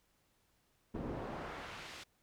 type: noise with band-pass filter sweep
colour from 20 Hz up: brown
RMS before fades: -44 dBFS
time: 0.94-2.04 s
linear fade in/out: 10 ms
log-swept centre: 330 to 4800 Hz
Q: 0.76
effects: pink hiss -75 dBFS RMS until 2.22 s